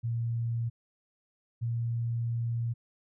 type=tone pair in turn; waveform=sine; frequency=116.54 / 116.99 Hz; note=A#2 / A#2; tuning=0 / +7 cents; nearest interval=unison; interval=7 cents; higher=second; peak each=-28 / -28 dBFS; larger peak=neither; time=0.03-0.7 / 1.61-2.74 s; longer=second; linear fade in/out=20 ms; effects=none